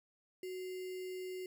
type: tone with sample-and-hold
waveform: sine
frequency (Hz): 370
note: F#4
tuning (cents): 0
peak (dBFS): -40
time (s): 0.43-1.46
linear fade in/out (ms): 2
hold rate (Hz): 2450
effects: none